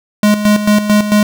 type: tone with tremolo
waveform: square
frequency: 209.1 Hz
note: G#3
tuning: 12 cents sharp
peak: -7 dBFS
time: 0.23-1.23 s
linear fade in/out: 2 ms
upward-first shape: square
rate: 4.5 Hz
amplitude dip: 65%
effects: none